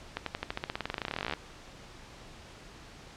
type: accelerating click train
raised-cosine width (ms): 0.3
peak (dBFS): -16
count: 30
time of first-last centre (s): 0.17-1.337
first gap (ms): 93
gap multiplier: 0.93
effects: pink hiss -50 dBFS RMS until 3.16 s + low-pass 6000 Hz 12 dB/octave